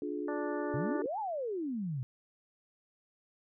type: chord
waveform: sine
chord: D diminished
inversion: none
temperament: just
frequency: 293.7 / 352.4 / 422.9 Hz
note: D4 / F4 / Ab4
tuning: 0 / +16 / +31 cents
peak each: -37 / -39 / -39 dBFS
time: 0.02-1.06 s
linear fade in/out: 2 ms
type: harmonic tone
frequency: 293.7 Hz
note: D4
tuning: in tune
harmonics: 2 / 3 / 4 / 5 / 6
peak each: -39 / -43 / -45 / -47 / -49 dBFS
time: 0.28-1.02 s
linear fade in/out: 2 ms
type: exponential two-way sweep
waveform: sine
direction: up then down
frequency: 120 to 906 to 120 Hz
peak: -33 dBFS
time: 0.74-2.03 s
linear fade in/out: 0 ms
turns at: 1.19 s
effects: none